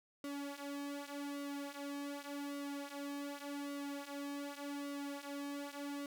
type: tone with flanger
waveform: sawtooth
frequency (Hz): 284.2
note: C#4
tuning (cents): +43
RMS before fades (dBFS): -44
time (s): 0.24-6.06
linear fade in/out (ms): 2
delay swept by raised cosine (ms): 1.2 to 5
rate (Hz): 0.86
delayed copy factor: -0.8
effects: none